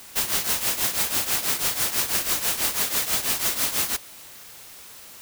white noise with tremolo, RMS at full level -21 dBFS, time 0.15-3.97 s, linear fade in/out 20 ms, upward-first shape triangle, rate 6.1 Hz, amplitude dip 80%, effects white hiss -44 dBFS RMS until 5.21 s

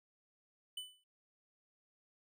square tone with exponential decay, 3000 Hz, F#7, 23 cents sharp, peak -39 dBFS, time 0.77-1.04 s, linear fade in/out 5 ms, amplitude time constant 57 ms, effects none

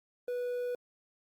triangle tone with quantisation, 490.8 Hz, B4, 11 cents flat, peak -30 dBFS, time 0.28-0.75 s, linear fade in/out 2 ms, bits 10, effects Opus 48 kbps

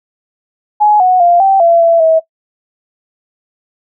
sine tone with pitch steps, 840 / 736 / 696 / 777 / 677 / 670 / 645 Hz, G#5 / F#5 / F5 / G5 / E5 / E5 / E5, +19 / -9 / -6 / -16 / +46 / +28 / -38 cents, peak -5 dBFS, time 0.8-2.2 s, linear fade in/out 20 ms, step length 200 ms, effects noise-tail reverb RT60 0.1 s tail -17 dB re dry

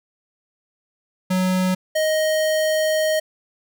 square tone pair in turn, 185 / 624.8 Hz, F#3 / D#5, 0 / +7 cents, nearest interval octave + major sixth, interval 2107 cents, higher second, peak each -18 dBFS, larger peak neither, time 1.3-1.75 / 1.95-3.2 s, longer second, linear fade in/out 10 ms, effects none

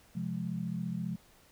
sine chord, F minor, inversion second, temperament just, 130.96 / 174.61 / 209.5 Hz, C3 / F3 / Ab3, +2 / 0 / +15 cents, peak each -40 / -35 / -38 dBFS, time 0.15-1.16 s, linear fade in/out 10 ms, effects pink hiss -62 dBFS RMS until 1.51 s

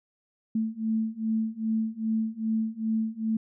sine beating tone pair, 220.1 / 222.6 Hz, A3 / A3, +1 / +20 cents, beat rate 2.5 Hz, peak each -29 / -28 dBFS, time 0.55-3.37 s, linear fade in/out 5 ms, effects none

